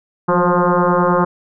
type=tone with frequency modulation; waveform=sine; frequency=349.2 Hz; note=F4; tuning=in tune; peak=-11 dBFS; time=0.28-1.25 s; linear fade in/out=10 ms; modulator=177 Hz; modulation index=5.3; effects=none

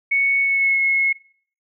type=tone with pitch glide; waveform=sine; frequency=2217 to 2175 Hz; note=C#7 to C#7; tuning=0 to -33 cents; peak=-15 dBFS; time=0.11-1.13 s; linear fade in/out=10 ms; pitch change=-33 cents; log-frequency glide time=0.41-0.8 s; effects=noise-tail reverb RT60 0.5 s tail -19 dB re dry

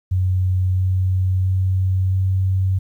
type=tone with pitch steps; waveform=sine; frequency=92.5 / 93.2 / 93.9 / 94.61 Hz; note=F#2 / F#2 / F#2 / F#2; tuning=0 / +13 / +26 / +39 cents; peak=-15 dBFS; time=0.11-2.79 s; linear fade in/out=10 ms; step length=670 ms; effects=9-bit

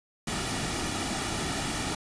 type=noise with comb filter; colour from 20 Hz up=pink; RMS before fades=-31 dBFS; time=0.27-1.95 s; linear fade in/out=5 ms; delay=1.9 ms; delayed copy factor=-0.5; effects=resampled to 22050 Hz

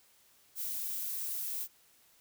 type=noise; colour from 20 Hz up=violet; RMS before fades=-37 dBFS; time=0.55-1.68 s; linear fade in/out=50 ms; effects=white hiss -65 dBFS RMS until 2.2 s

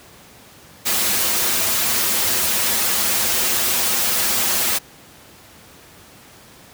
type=noise with comb filter; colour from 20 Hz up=white; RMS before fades=-19 dBFS; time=0.85-4.79 s; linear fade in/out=20 ms; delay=6.8 ms; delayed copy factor=-0.95; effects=pink hiss -45 dBFS RMS until 6.73 s + high-pass 80 Hz 12 dB/octave

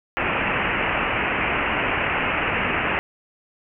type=low-pass noise; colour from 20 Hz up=white; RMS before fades=-23 dBFS; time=0.17-2.99 s; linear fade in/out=0 ms; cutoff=2800 Hz; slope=96 dB/octave; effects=none

